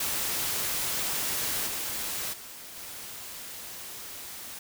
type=noise with level steps; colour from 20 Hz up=white; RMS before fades=-30 / -33 / -44 / -41 dBFS; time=0-4.59 s; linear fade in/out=5 ms; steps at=1.66 / 2.32 / 2.75 s; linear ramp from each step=20 ms; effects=none